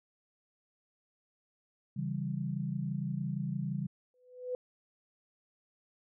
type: chord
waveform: sine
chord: C# diminished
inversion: none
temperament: equal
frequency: 138.59 / 164.81 / 196 Hz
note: C#3 / E3 / G3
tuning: 0 / 0 / 0 cents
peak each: -36 / -37 / -37 dBFS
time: 1.96-3.87 s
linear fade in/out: 10 ms
type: tone with exponential growth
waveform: sine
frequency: 500 Hz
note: B4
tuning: 21 cents sharp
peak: -30 dBFS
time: 4.14-4.55 s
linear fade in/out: 1 ms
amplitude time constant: 87 ms
effects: none